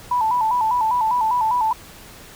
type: tone with vibrato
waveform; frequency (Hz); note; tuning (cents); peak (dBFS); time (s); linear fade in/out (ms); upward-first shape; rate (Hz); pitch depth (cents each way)
sine; 930; A#5; -4; -16; 0.11-1.73; 5; square; 5; 97
effects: pink hiss -42 dBFS RMS until 2.35 s